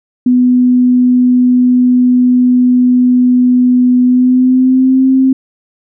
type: tone with pitch glide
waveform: sine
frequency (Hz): 249.2 to 263.3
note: B3 to C4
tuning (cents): +16 to +11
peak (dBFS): -5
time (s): 0.26-5.33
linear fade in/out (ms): 5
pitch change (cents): +95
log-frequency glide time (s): 4.03-5.07
effects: none